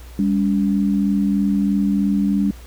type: tone pair together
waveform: sine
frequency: 200.5 / 283.6 Hz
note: G3 / C#4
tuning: +39 / +40 cents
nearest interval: tritone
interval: 601 cents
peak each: -16 / -21 dBFS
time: 0.19-2.51 s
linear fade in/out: 2 ms
effects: added 60 Hz sine -36 dBFS peak until 2.66 s + pink hiss -46 dBFS RMS until 2.66 s